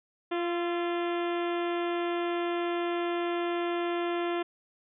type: harmonic tone with a mistuned harmonic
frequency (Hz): 346.4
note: F4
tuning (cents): -14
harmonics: 1 / 2 / 3 / 4 / 5 / 6 / 7 / 8 / 9 / 10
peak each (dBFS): -29 / -35 / -39 / -41 / -43 / -45 / -46 / -47 / -48 / -49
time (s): 0.31-4.43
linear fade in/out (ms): 10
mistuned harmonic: 4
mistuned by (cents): -34
effects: none